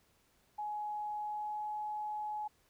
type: tone with pitch glide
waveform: sine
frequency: 840 to 845.4 Hz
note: G#5 to G#5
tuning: +19 to +31 cents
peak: -36 dBFS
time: 0.58-2.48 s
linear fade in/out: 10 ms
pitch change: +12 cents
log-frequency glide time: 1.15-1.68 s
effects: pink hiss -71 dBFS RMS until 2.69 s